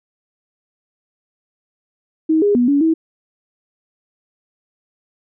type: tone with pitch steps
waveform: sine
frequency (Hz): 316.9 / 409.3 / 243.8 / 284 / 322.9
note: D#4 / G#4 / B3 / C#4 / E4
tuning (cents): +32 / -25 / -22 / +42 / -36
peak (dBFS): -11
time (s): 2.29-2.94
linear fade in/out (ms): 10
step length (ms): 130
effects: none